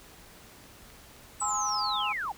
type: click train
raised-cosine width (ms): 0.2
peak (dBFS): -35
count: 5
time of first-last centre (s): 0.64-1.69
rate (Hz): 3.81
type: linear sweep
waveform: sine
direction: down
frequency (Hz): 8040 to 740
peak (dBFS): -30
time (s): 1.4-2.32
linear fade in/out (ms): 5
type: chord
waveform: sine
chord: Ab augmented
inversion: none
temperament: just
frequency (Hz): 830.6 / 1038.3 / 1297.8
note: Ab5 / C6 / E6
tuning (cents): 0 / -14 / -27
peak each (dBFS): -33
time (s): 1.41-2.13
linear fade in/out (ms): 10
effects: pink hiss -52 dBFS RMS until 2.37 s